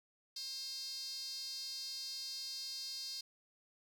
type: tone with high-pass filter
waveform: sawtooth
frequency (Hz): 532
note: C5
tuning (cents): +29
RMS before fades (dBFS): -44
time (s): 0.36-3.21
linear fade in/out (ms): 5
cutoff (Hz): 4600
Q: 9.8
effects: none